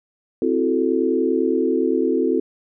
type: chord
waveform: sine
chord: F# half-diminished seventh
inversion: second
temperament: equal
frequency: 261.6 / 329.6 / 370 / 440 Hz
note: C4 / E4 / F#4 / A4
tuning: 0 / 0 / 0 / 0 cents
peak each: -22 dBFS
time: 0.42-2.4 s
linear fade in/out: 2 ms
effects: none